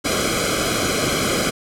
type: noise with comb filter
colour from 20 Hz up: pink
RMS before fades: -20 dBFS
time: 0.04-1.51 s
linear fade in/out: 20 ms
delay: 1.1 ms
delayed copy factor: -0.9
effects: low-pass 10000 Hz 12 dB/octave

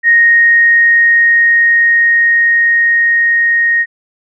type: tone with level ramp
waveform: sine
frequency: 1864.7 Hz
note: A#6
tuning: in tune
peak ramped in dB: -4 to -8 dBFS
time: 0.03-3.86 s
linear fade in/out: 50 ms
effects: none

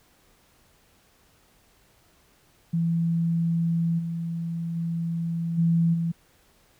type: tone with level steps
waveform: sine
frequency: 167.2 Hz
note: E3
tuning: 25 cents sharp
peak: -21 / -27 / -25 / -18 / -23 dBFS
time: 2.73-6.12 s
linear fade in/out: 10 ms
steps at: 3.98 / 4.75 / 5.57 / 5.93 s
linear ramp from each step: 20 ms
effects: pink hiss -61 dBFS RMS until 6.79 s

